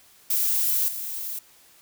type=noise with level steps; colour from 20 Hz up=violet; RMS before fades=-23 / -32 dBFS; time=0.3-1.39 s; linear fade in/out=5 ms; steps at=0.88 s; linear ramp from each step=5 ms; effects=white hiss -55 dBFS RMS until 1.81 s